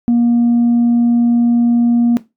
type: tone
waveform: sine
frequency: 237.2 Hz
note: A#3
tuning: 30 cents sharp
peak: -7 dBFS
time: 0.08-2.17 s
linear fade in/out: 0 ms
effects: noise-tail reverb RT60 0.2 s tail -17 dB re dry + tanh soft clip ceiling -7 dBFS